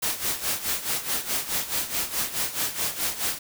white noise with tremolo, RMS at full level -25 dBFS, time 0.02-3.39 s, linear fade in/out 10 ms, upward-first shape sine, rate 4.7 Hz, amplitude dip 75%, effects none

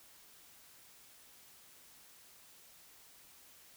silence, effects white hiss -60 dBFS RMS until 3.76 s

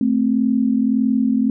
sine tone pair together, 220.2 / 261.9 Hz, A3 / C4, +2 / +2 cents, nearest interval minor third, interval 300 cents, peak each -17 dBFS, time 0.01-1.5 s, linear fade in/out 2 ms, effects none

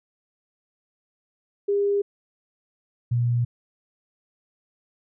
sine tone pair in turn, 403.7 / 120.02 Hz, G#4 / B2, -49 / -49 cents, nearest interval octave + major sixth, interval 2100 cents, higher first, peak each -19 dBFS, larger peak neither, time 1.68-2.02 / 3.11-3.45 s, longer neither, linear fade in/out 10 ms, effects none

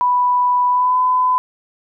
sine tone with pitch glide, 987.8 to 1008 Hz, B5 to B5, 0 to +35 cents, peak -12 dBFS, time 0.01-1.38 s, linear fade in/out 0 ms, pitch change +35 cents, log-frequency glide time 0.69-0.98 s, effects none

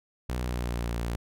sawtooth tone with pitch glide, 61.8 to 58.33 Hz, B1 to A#1, +2 to +2 cents, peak -25 dBFS, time 0.29-1.16 s, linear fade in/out 5 ms, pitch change -100 cents, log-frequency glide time 0.41-0.92 s, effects none

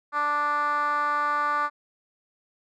10% pulse tone with band-pass filter, 293.7 Hz, D4, in tune, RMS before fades -25 dBFS, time 0.12-1.7 s, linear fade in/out 50 ms, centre 1200 Hz, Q 3.9, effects none

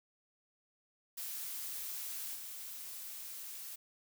blue noise with level steps, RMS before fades -42 / -46 dBFS, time 1.17-3.76 s, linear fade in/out 10 ms, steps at 2.34 s, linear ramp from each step 20 ms, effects none

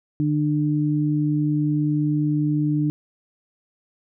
sine tone pair together, 149.55 / 299.1 Hz, D3 / D4, +32 / +32 cents, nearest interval octave, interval 1200 cents, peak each -21 dBFS, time 0.2-2.9 s, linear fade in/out 0 ms, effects none

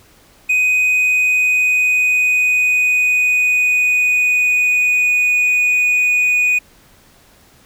triangle tone with pitch glide, 2500 to 2474 Hz, D#7 to D#7, +8 to -10 cents, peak -10 dBFS, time 0.49-6.59 s, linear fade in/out 10 ms, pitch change -18 cents, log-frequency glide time 0.8-5.41 s, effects pink hiss -49 dBFS RMS until 7.65 s

